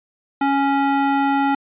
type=tone with band-pass filter; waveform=square; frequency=277.5 Hz; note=C#4; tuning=2 cents sharp; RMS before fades=-18 dBFS; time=0.41-1.55 s; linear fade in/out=5 ms; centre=860 Hz; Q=1; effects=resampled to 8000 Hz